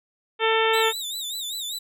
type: harmonic tone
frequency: 446.2 Hz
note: A4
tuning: 24 cents sharp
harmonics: 1 / 2 / 3 / 4 / 5 / 6 / 7 / 8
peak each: -22 / -25 / -27 / -28 / -29 / -30 / -30 / -31 dBFS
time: 0.39-0.93 s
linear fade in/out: 50 ms
type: tone with vibrato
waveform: sawtooth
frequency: 3729 Hz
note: A#7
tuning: in tune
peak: -26 dBFS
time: 0.73-1.79 s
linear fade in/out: 10 ms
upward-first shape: sine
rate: 5.1 Hz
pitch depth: 120 cents each way
effects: none